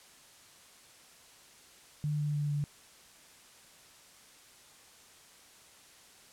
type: tone with pitch steps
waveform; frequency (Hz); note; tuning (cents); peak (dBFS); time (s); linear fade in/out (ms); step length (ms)
sine; 149.2 / 148 / 146.81 / 145.62; D3 / D3 / D3 / D3; +28 / +14 / 0 / -14; -29; 2.04-2.64; 0; 150
effects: white hiss -57 dBFS RMS until 6.32 s + low-pass 10000 Hz 12 dB/octave